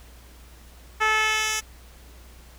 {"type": "tone with band-pass filter sweep", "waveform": "10% pulse", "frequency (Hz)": 434, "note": "A4", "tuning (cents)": -24, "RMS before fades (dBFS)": -23, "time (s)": [1, 1.61], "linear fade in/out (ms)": 20, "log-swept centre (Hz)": [1400, 6500], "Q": 0.9, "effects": ["added 60 Hz sine -46 dBFS peak until 2.58 s", "pink hiss -52 dBFS RMS until 2.58 s"]}